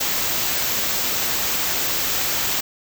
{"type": "band-stop noise", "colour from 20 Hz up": "white", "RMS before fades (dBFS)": -22, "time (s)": [0, 2.61], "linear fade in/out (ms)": 10, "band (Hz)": [8300, 12000], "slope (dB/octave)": 96, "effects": []}